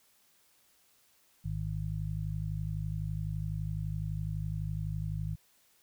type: harmonic tone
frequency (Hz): 51.91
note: G#1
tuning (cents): 0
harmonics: 1 / 2 / 3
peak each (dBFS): -38 / -36 / -36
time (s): 1.44-5.36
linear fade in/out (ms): 20
effects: white hiss -67 dBFS RMS until 5.82 s